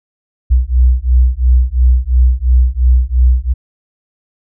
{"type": "beating tone pair", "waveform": "sine", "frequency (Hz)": [60.9, 63.8], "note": ["B1", "C2"], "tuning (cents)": [-24, -43], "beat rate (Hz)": 2.9, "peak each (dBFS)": -10, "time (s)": [0.5, 3.54], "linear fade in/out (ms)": 20, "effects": []}